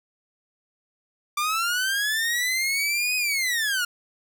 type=linear two-way sweep; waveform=sawtooth; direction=up then down; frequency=1174.7 to 2521 to 1395 Hz; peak=-19 dBFS; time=1.37-3.85 s; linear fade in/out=5 ms; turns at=3.16 s; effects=none